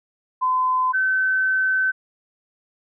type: tone pair in turn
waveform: sine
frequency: 1021 / 1529.8 Hz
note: C6 / G6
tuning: -43 / -43 cents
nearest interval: perfect fifth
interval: 700 cents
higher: second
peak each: -17 dBFS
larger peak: neither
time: 0.41-0.93 / 0.93-1.92 s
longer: second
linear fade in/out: 20 ms
effects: none